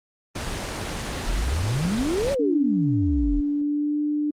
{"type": "noise", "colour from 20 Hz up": "pink", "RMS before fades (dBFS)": -29, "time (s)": [0.35, 2.35], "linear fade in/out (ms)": 10}
{"type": "exponential two-way sweep", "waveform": "sine", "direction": "up then down", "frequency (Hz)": [36.17, 576, 36.17], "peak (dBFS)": -21, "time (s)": [1.26, 3.41], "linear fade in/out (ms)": 10, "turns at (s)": 2.32}
{"type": "tone with pitch glide", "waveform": "sine", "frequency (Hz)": [290, 297.1], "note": ["D4", "D4"], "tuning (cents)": [-22, 20], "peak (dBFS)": -21, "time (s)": [2.39, 4.31], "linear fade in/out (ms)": 10, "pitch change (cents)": 42, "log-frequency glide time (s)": [3.5, 4]}
{"effects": ["low-pass 8000 Hz 12 dB/octave", "Opus 24 kbps"]}